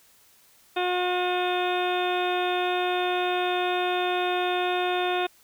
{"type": "harmonic tone", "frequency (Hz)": 360.1, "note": "F#4", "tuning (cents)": -47, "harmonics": [1, 2, 3, 4, 5, 6, 7, 8, 9, 10], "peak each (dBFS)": [-27, -27, -35, -34, -39, -43, -34, -43, -43, -35], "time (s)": [0.76, 5.27], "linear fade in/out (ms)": 10, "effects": ["white hiss -58 dBFS RMS until 5.43 s"]}